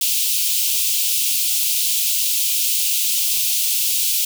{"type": "high-pass noise", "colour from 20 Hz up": "white", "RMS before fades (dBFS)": -19, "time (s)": [0.01, 4.25], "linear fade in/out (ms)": 5, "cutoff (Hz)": 2600, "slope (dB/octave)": 48, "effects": []}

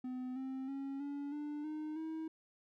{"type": "tone with pitch steps", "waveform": "triangle", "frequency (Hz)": [253.8, 263.7, 273.9, 284.6, 295.6, 307.1, 319], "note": ["B3", "C4", "C#4", "C#4", "D4", "D#4", "D#4"], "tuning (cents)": [47, 14, -21, 46, 11, -23, 43], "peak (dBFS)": -37, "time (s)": [0.04, 2.28], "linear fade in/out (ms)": 5, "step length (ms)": 320, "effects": []}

